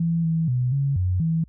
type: tone with pitch steps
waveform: sine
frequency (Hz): 166.7 / 162.7 / 125 / 138.9 / 91.4 / 162.8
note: E3 / E3 / B2 / C#3 / F#2 / E3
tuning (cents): +20 / -22 / +21 / +4 / -21 / -21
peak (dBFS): -19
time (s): 0-1.44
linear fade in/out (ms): 5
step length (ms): 240
effects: added 60 Hz sine -48 dBFS peak until 1.48 s